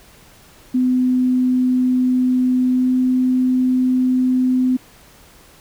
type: tone with pitch glide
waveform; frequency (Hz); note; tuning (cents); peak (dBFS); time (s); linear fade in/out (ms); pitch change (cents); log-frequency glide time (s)
sine; 253.3 to 254.9; B3 to C4; +44 to -45; -13; 0.74-4.77; 10; +11; 2.71-2.93
effects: pink hiss -47 dBFS RMS until 5.6 s